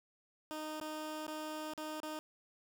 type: tone with dropouts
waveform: 15% pulse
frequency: 308.7 Hz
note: D#4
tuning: 14 cents flat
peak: -34 dBFS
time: 0.51-2.19 s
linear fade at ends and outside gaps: 0 ms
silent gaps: 0.8-0.812 / 1.267-1.279 / 1.735-1.777 / 2.002-2.032 s
effects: none